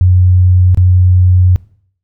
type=tone with dropouts; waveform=sine; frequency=91 Hz; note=F#2; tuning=28 cents flat; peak=-4 dBFS; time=0.01-1.56 s; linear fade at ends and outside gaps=0 ms; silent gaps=0.746-0.774 s; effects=noise-tail reverb RT60 0.6 s tail -21 dB re dry